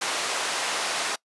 pink band-pass noise, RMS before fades -28 dBFS, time 0.01-1.16 s, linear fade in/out 10 ms, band 670 to 9300 Hz, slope 12 dB/octave, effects noise-tail reverb RT60 0.1 s tail -23 dB re dry + resampled to 24000 Hz

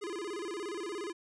square tone with vibrato, 375.4 Hz, F#4, 25 cents sharp, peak -37 dBFS, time 0.01-1.13 s, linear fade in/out 20 ms, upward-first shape square, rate 17 Hz, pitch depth 170 cents each way, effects resampled to 22050 Hz + 13-bit

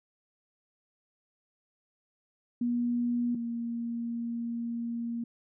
sine tone pair in turn, 240.4 / 234.1 Hz, B3 / A#3, -46 / +8 cents, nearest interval unison, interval 46 cents, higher first, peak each -26 / -31 dBFS, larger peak first, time 2.61-3.35 / 3.35-5.24 s, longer second, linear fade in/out 5 ms, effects none

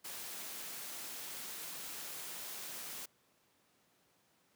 white noise, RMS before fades -45 dBFS, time 0.04-3.06 s, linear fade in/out 10 ms, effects pink hiss -72 dBFS RMS until 4.55 s + high-pass 150 Hz 12 dB/octave

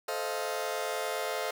sawtooth chord, F dominant seventh, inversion first, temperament just, 436.5 / 523.8 / 628.6 / 698.5 Hz, A4 / C5 / Eb5 / F5, -14 / +2 / +18 / 0 cents, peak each -33 dBFS, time 0.08-1.51 s, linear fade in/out 5 ms, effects none

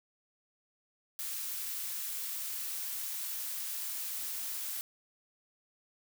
blue noise with high-pass filter sweep, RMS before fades -38 dBFS, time 1.19-4.81 s, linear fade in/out 0 ms, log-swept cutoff 1100 to 650 Hz, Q 0.87, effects none

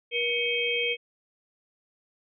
sine tone cluster, 476.9 / 2234 / 2539 / 3190 Hz, A#4 / C#7 / D#7 / G7, +39 / +13 / +34 / +30 cents, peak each -30 dBFS, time 0.11-0.97 s, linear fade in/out 50 ms, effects none

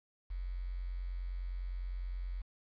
sine tone with quantisation, 44.83 Hz, F1, 46 cents sharp, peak -36 dBFS, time 0.3-2.42 s, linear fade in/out 10 ms, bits 10, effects resampled to 11025 Hz

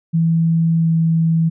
sine tone with pitch glide, 164.6 to 163.46 Hz, E3 to E3, -2 to -14 cents, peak -12 dBFS, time 0.13-1.5 s, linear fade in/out 20 ms, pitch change -12 cents, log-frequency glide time 0.8-0.87 s, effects none

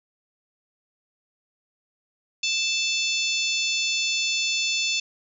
harmonic tone, 880 Hz, A5, in tune, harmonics 3 / 4 / 5 / 6 / 7 / 8, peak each -26 / -28 / -30 / -32 / -33 / -34 dBFS, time 2.43-5 s, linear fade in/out 5 ms, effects none

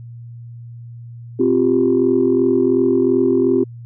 sine chord, C suspended fourth, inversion none, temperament equal, 261.6 / 349.2 / 392 Hz, C4 / F4 / G4, 0 / 0 / 0 cents, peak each -16 dBFS, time 1.39-3.64 s, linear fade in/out 10 ms, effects tanh soft clip ceiling -4 dBFS + added 118 Hz sine -32 dBFS peak until 3.85 s

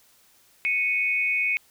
sine tone pair together, 2209 / 2499 Hz, C#7 / D#7, -7 / +7 cents, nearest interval major second, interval 214 cents, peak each -24 dBFS, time 0.65-1.57 s, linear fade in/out 0 ms, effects white hiss -59 dBFS RMS until 1.7 s

